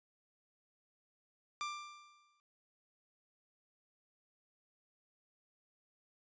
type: tone with exponential decay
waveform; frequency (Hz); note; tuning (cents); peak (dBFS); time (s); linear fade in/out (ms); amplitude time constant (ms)
sawtooth; 1184; D6; +14; -32; 1.61-2.4; 0; 170
effects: resampled to 16000 Hz